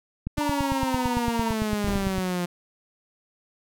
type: click train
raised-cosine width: 5 ms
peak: -16 dBFS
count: 18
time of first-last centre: 0.27-2.182 s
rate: 8.89 Hz
type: exponential sweep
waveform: sawtooth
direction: down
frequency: 297.4 to 174.61 Hz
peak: -21 dBFS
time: 0.37-2.46 s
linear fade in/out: 10 ms
type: tone with tremolo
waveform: triangle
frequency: 932.3 Hz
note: A#5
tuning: in tune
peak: -23 dBFS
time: 0.4-1.53 s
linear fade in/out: 10 ms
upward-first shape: sine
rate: 17 Hz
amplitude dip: 80%
type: noise with exponential decay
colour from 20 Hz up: brown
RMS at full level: -24 dBFS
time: 1.87-2.38 s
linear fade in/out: 2 ms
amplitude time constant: 110 ms
effects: none